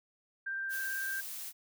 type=tone with vibrato; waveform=sine; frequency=1579 Hz; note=G6; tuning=12 cents sharp; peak=-34 dBFS; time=0.46-1.21 s; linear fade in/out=10 ms; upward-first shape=square; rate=18 Hz; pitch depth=10 cents each way
type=noise; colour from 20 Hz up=blue; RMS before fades=-42 dBFS; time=0.69-1.53 s; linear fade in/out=50 ms
effects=none